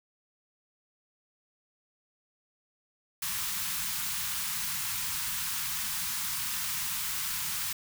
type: band-stop noise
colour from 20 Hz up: white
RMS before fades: -33 dBFS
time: 3.22-7.73 s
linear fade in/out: 5 ms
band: 210 to 900 Hz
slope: 48 dB/octave
effects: none